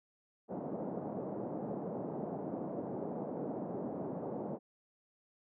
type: band-pass noise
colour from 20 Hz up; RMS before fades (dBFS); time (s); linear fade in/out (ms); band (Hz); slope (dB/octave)
pink; -40; 0.48-4.59; 50; 170 to 730; 24
effects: none